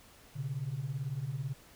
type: beating tone pair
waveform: sine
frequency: 123.47 / 141.47 Hz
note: B2 / C#3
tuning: 0 / +36 cents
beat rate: 18 Hz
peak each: -37 / -35 dBFS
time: 0.35-1.54 s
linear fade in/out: 20 ms
effects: tanh soft clip ceiling -27 dBFS + pink hiss -58 dBFS RMS until 1.75 s